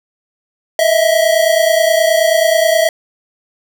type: tone pair together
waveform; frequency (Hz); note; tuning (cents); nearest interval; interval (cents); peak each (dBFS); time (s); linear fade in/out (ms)
square; 634 / 663.4; D#5 / E5; +32 / +11; minor second; 79; -13; 0.79-2.89; 2
effects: none